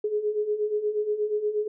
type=beating tone pair; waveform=sine; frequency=415.3 / 423.7 Hz; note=G#4 / G#4; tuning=0 / +35 cents; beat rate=8.4 Hz; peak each=-30 / -25 dBFS; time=0.04-1.68 s; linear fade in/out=5 ms; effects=none